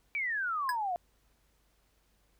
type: exponential sweep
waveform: sine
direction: down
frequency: 2349 to 683 Hz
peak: -30 dBFS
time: 0.15-0.96 s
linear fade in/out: 0 ms
type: tone with exponential decay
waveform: square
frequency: 1675 Hz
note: G#6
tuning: 14 cents sharp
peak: -27 dBFS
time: 0.69-0.77 s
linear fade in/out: 2 ms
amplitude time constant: 16 ms
effects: added 50 Hz sine -70 dBFS peak until 2.39 s + pink hiss -72 dBFS RMS until 2.39 s

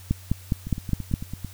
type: two click trains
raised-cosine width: 5 ms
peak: -9 / -19 dBFS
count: 6 / 8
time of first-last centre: 0.11-1.139 / 0.67-1.447 s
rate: 4.86 / 9.01 Hz
effects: added 92 Hz sine -43 dBFS peak until 1.53 s + white hiss -49 dBFS RMS until 1.53 s

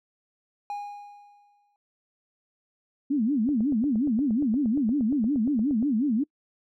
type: tone with exponential decay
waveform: triangle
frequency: 819 Hz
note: G#5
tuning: 24 cents flat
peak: -27 dBFS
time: 0.7-1.76 s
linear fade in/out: 1 ms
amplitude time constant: 230 ms
type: tone with vibrato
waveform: sine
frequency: 251.4 Hz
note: B3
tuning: 31 cents sharp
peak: -21 dBFS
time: 3.1-6.24 s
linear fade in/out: 10 ms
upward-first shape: sine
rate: 5.5 Hz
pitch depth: 300 cents each way
type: click train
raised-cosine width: 2 ms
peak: -26 dBFS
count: 21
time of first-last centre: 3.49-5.826 s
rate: 8.56 Hz
effects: noise-tail reverb RT60 0.1 s tail -26 dB re dry

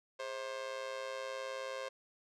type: tone with amplitude modulation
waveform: sawtooth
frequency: 530 Hz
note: C5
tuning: 22 cents sharp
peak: -32 dBFS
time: 0.19-1.89 s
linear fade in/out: 10 ms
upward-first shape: sine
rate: 119 Hz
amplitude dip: 75%
effects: low-pass 6000 Hz 12 dB/octave

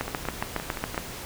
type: two click trains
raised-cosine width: 0.5 ms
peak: -17 / -11 dBFS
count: 6 / 8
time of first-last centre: 0.08-0.945 / 0.01-0.978 s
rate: 5.78 / 7.23 Hz
effects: pink hiss -38 dBFS RMS until 1.25 s

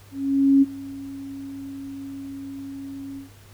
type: tone with ADSR envelope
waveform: sine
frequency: 274.6 Hz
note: C#4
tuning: 16 cents flat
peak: -11 dBFS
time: 0.11-3.3 s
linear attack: 510 ms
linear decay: 29 ms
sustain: -21 dB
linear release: 130 ms
effects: added 100 Hz sine -47 dBFS peak until 3.53 s + pink hiss -52 dBFS RMS until 3.53 s

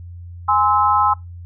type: chord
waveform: sine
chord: Ab augmented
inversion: none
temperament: just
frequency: 830.6 / 1038.3 / 1297.8 Hz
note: Ab5 / C6 / E6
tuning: 0 / -14 / -27 cents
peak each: -17 dBFS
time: 0.48-1.14 s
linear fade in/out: 10 ms
effects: noise-tail reverb RT60 0.2 s tail -22 dB re dry + added 87 Hz sine -32 dBFS peak until 1.45 s

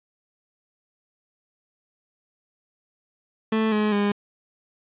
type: tone with pitch steps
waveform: 30% pulse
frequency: 220 / 211.9 / 204.1 Hz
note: A3 / G#3 / G#3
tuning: 0 / +35 / -30 cents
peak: -17 dBFS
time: 3.52-4.12 s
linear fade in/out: 5 ms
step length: 200 ms
effects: resampled to 8000 Hz + 8-bit

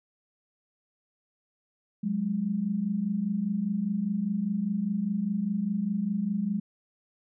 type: tone pair together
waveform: sine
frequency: 182.73 / 207.7 Hz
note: F#3 / G#3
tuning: -21 / 0 cents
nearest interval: major second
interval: 221 cents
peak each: -31 / -27 dBFS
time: 2.03-6.6 s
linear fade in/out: 10 ms
effects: none

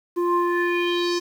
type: tone with low-pass filter sweep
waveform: square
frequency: 349.2 Hz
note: F4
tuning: in tune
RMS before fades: -22 dBFS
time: 0.16-1.2 s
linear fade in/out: 20 ms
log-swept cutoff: 730 to 5700 Hz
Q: 4.1
effects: 8-bit

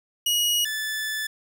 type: tone pair in turn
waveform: sawtooth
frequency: 2900 / 1743.4 Hz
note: F#7 / A6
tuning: -35 / -16 cents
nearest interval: major sixth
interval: 881 cents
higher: first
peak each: -17 / -23 dBFS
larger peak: first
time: 0.26-0.65 / 0.65-1.27 s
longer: second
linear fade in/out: 5 ms
effects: none

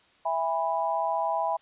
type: chord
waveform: sine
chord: E major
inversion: none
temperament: equal with one note detuned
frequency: 659.3 / 814.9 / 987.8 Hz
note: E5 / G#5 / B5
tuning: 0 / -33 / 0 cents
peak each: -29 dBFS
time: 0.25-1.57 s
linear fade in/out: 10 ms
effects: white hiss -61 dBFS RMS until 1.61 s + resampled to 8000 Hz

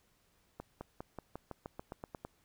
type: accelerating click train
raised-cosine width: 1 ms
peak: -28 dBFS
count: 12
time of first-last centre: 0.6-2.25 s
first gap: 210 ms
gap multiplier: 0.93
effects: pink hiss -72 dBFS RMS until 2.44 s

